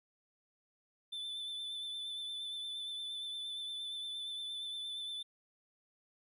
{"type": "tone with vibrato", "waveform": "triangle", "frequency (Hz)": 3520, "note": "A7", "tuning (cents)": 0, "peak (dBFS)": -38, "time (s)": [1.12, 5.23], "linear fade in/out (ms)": 10, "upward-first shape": "sine", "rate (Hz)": 8.6, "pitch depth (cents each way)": 24, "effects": []}